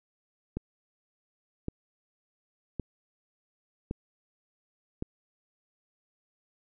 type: click train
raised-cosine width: 3 ms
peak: -19 dBFS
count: 5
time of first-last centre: 0.57-5.024 s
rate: 0.898 Hz
effects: none